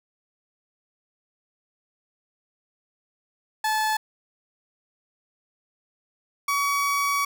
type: tone pair in turn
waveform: 30% pulse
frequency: 866 / 1131.9 Hz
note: A5 / C#6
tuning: -28 / +36 cents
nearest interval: perfect fourth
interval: 464 cents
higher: second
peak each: -19 dBFS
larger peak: neither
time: 3.64-3.97 / 6.48-7.25 s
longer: second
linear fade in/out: 5 ms
effects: none